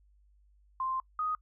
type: tone pair in turn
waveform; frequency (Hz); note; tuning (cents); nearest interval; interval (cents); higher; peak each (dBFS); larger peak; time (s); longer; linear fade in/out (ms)
sine; 1046.5 / 1247.4; C6 / D#6; 0 / +4; minor third; 304; second; -30 / -29; second; 0.8-1 / 1.19-1.35; first; 2
effects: noise-tail reverb RT60 0.1 s tail -25 dB re dry + added 50 Hz sine -61 dBFS peak until 1.41 s